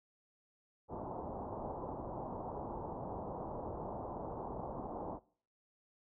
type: low-pass noise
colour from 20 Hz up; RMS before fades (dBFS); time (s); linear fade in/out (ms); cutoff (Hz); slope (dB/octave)
white; -43; 0.88-5.2; 50; 970; 48
effects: noise-tail reverb RT60 0.5 s tail -22 dB re dry